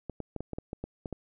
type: clicks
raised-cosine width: 2 ms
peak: -22 dBFS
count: 10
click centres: 0.097 / 0.203 / 0.363 / 0.406 / 0.533 / 0.585 / 0.731 / 0.84 / 1.058 / 1.127 s
effects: none